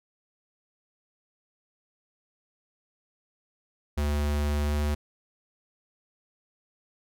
square tone with pitch glide, 73.42 to 74.02 Hz, D2 to D2, 0 to +14 cents, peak -25 dBFS, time 3.97-4.95 s, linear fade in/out 10 ms, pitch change +14 cents, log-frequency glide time 4.66-4.74 s, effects none

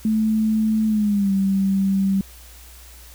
sine tone with pitch glide, 218.2 to 194.39 Hz, A3 to G3, -14 to -14 cents, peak -16 dBFS, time 0.05-2.21 s, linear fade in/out 2 ms, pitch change -200 cents, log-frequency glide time 0.87-1.33 s, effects added 60 Hz sine -43 dBFS peak until 3.14 s + white hiss -46 dBFS RMS until 3.14 s

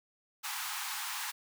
pink high-pass noise, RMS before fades -38 dBFS, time 0.43-1.32 s, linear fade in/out 20 ms, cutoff 800 Hz, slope 96 dB/octave, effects none

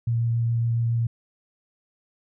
sine tone with vibrato, 116.54 Hz, A#2, in tune, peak -20 dBFS, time 0.07-1.07 s, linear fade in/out 5 ms, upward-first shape triangle, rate 7.2 Hz, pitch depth 11 cents each way, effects none

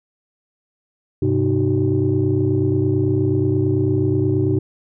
sine tone cluster, 100.8 / 129.4 / 308.7 / 378.6 Hz, G2 / C3 / D#4 / F#4, +49 / -19 / -14 / +40 cents, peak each -20 dBFS, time 1.22-4.59 s, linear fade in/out 5 ms, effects tanh soft clip ceiling -7 dBFS

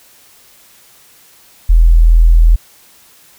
sine tone, 41.2 Hz, E1, in tune, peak -3 dBFS, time 1.69-2.56 s, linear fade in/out 10 ms, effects white hiss -45 dBFS RMS until 3.38 s

